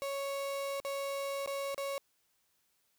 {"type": "tone with dropouts", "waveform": "35% pulse", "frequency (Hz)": 554.4, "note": "C#5", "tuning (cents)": 0, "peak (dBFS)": -33, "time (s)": [0.02, 1.98], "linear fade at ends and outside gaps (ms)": 0, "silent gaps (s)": [[0.801, 0.849], [1.461, 1.475], [1.745, 1.779]], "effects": ["white hiss -75 dBFS RMS until 2.98 s"]}